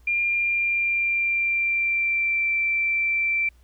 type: tone with pitch glide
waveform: sine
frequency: 2398 to 2343 Hz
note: D7 to D7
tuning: +36 to -5 cents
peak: -20 dBFS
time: 0.07-3.49 s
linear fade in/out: 5 ms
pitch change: -41 cents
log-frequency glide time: 0.27-2.54 s
effects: added 60 Hz sine -51 dBFS peak until 3.63 s + pink hiss -64 dBFS RMS until 3.63 s